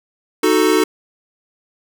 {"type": "chord", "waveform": "square", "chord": "D# diminished", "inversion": "none", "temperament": "equal", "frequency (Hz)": [311.1, 370, 440], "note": ["D#4", "F#4", "A4"], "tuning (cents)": [0, 0, 0], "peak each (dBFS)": -17, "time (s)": [0.43, 0.84], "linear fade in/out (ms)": 5, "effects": []}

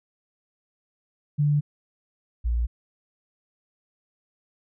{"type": "tone pair in turn", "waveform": "sine", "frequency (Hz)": [146.83, 58.44], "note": ["D3", "A#1"], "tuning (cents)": [0, 5], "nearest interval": "octave + major third", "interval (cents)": 1595, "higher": "first", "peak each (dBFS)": [-18, -21], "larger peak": "first", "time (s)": [[1.38, 1.61], [2.44, 2.67]], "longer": "neither", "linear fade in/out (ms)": 20, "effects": []}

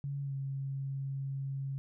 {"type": "tone with pitch glide", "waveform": "sine", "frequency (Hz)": [140.4, 136.48], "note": ["C#3", "C#3"], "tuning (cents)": [22, -27], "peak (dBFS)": -34, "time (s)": [0.04, 1.78], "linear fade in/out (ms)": 0, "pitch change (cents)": -49, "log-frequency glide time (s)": [0.22, 0.34], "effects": []}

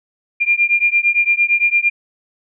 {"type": "beating tone pair", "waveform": "sine", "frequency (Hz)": [2395, 2403.8], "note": ["D7", "D7"], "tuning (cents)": [33, 40], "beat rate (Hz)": 8.8, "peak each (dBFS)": -15, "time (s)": [0.4, 1.9], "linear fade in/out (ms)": 20, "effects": []}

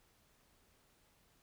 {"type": "silence", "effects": ["pink hiss -71 dBFS RMS until 1.42 s"]}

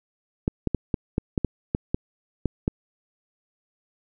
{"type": "clicks", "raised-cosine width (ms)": 3, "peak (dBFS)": -9, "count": 11, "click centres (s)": [0.479, 0.673, 0.747, 0.942, 1.181, 1.378, 1.447, 1.749, 1.945, 2.457, 2.679], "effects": []}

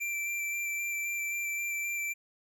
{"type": "tone with vibrato", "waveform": "square", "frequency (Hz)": 2350, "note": "D7", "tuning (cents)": 1, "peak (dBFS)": -32, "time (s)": [0, 2.14], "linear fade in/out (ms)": 20, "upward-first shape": "square", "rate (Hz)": 3.8, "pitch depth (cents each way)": 10, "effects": []}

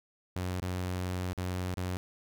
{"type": "tone with dropouts", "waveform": "sawtooth", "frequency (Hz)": 91.1, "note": "F#2", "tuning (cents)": -26, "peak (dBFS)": -28, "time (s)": [0.36, 1.97], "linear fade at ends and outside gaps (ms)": 0, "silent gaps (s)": [[0.601, 0.621], [1.331, 1.377], [1.741, 1.772]], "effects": []}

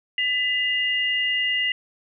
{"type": "tone pair together", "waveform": "sine", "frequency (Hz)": [1999, 2829], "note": ["B6", "F7"], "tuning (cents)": [20, 22], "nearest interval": "tritone", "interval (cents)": 602, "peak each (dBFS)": -23, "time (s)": [0.18, 1.72], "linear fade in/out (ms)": 2, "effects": []}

